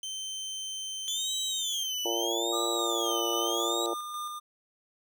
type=tone; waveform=25% pulse; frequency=3100 Hz; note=G7; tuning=20 cents flat; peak=-31 dBFS; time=0.03-1.84 s; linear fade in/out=2 ms
type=tone with vibrato; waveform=30% pulse; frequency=3400 Hz; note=G#7; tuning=40 cents sharp; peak=-28 dBFS; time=1.08-3.86 s; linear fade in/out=0 ms; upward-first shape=sine; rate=0.79 Hz; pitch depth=230 cents each way
type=harmonic tone; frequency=115.4 Hz; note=A#2; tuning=17 cents flat; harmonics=3 / 4 / 5 / 6 / 7 / 8; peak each=-33 / -35 / -37 / -39 / -40 / -41 dBFS; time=2.05-3.94 s; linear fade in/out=5 ms
type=tone with tremolo; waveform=square; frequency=1207 Hz; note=D6; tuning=47 cents sharp; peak=-34 dBFS; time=2.52-4.4 s; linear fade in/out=20 ms; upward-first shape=square; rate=3.7 Hz; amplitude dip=30%
effects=none